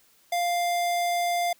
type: tone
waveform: square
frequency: 698.5 Hz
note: F5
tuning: in tune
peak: -24 dBFS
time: 0.32-1.53 s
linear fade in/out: 5 ms
effects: white hiss -61 dBFS RMS until 1.59 s